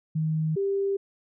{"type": "tone pair in turn", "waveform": "sine", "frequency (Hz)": [157.3, 394.8], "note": ["D#3", "G4"], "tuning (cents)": [19, 12], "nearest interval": "octave + major third", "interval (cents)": 1593, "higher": "second", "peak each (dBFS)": -23, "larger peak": "neither", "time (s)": [[0.15, 0.56], [0.56, 0.97]], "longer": "neither", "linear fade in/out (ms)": 10, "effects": []}